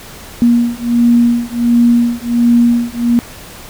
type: beating tone pair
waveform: sine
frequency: 236.8 / 238.2 Hz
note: A#3 / A#3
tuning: +27 / +38 cents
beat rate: 1.4 Hz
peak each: -11 dBFS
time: 0.42-3.19 s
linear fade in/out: 0 ms
effects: pink hiss -33 dBFS RMS until 3.69 s